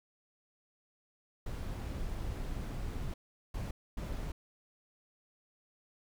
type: noise bursts at uneven times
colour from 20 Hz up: brown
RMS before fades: -38 dBFS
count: 3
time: 1.46-3.14 / 3.54-3.71 / 3.97-4.32 s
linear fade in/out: 5 ms
effects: none